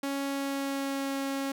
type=tone with pitch glide; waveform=sawtooth; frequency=277.2 to 273.7 Hz; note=C#4 to C#4; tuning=0 to -22 cents; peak=-26 dBFS; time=0.03-1.52 s; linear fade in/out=5 ms; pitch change=-22 cents; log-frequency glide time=0.23-1.17 s; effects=none